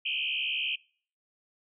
sine tone with frequency modulation, 2794 Hz, F7, in tune, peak -28 dBFS, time 0.05-0.76 s, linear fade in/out 10 ms, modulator 72.1 Hz, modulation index 5, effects noise-tail reverb RT60 0.5 s tail -25 dB re dry

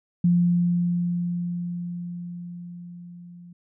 sine tone with level ramp, 174.61 Hz, F3, in tune, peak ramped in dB -15 to -42 dBFS, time 0.24-3.53 s, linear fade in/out 5 ms, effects none

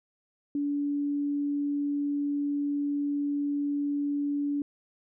sine tone, 287.4 Hz, D4, 37 cents flat, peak -26 dBFS, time 0.55-4.62 s, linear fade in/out 2 ms, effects none

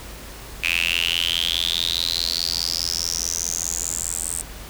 sawtooth tone with high-pass filter sweep, 84.8 Hz, E2, 50 cents sharp, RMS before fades -24 dBFS, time 0.63-4.42 s, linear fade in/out 10 ms, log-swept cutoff 2500 to 8500 Hz, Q 9.2, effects added 52 Hz sine -39 dBFS peak until 4.69 s + pink hiss -39 dBFS RMS until 4.69 s

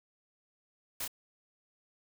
white noise with echo, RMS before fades -37 dBFS, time 1-1.05 s, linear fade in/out 5 ms, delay 28 ms, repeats 1, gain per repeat -2 dB, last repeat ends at 1.078 s, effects none

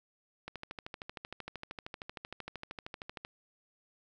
click train, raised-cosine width 0.3 ms, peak -25 dBFS, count 37, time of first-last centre 0.48-3.249 s, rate 13 Hz, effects none

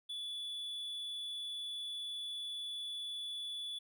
triangle tone, 3443 Hz, A7, 38 cents flat, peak -38 dBFS, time 0.09-3.79 s, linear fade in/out 10 ms, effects none

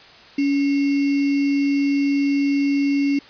sine tone with sample-and-hold, 281.5 Hz, C#4, 27 cents sharp, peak -16 dBFS, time 0.38-3.19 s, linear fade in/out 5 ms, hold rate 2450 Hz, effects white hiss -45 dBFS RMS until 3.29 s + resampled to 11025 Hz

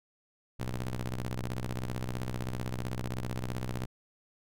sawtooth ring-modulated tone, 63 Hz, B1, 35 cents sharp, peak -26 dBFS, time 0.59-3.86 s, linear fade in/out 10 ms, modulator 55.2 Hz, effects none

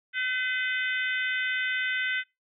harmonic tone, 508 Hz, B4, 49 cents sharp, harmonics 3 / 4 / 5 / 6 / 7, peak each -29 / -30 / -36 / -37 / -40 dBFS, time 0.13-2.24 s, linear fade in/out 50 ms, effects noise-tail reverb RT60 0.2 s tail -21 dB re dry

